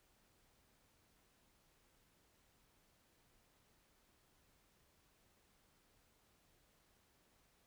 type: silence
effects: pink hiss -74 dBFS RMS until 7.66 s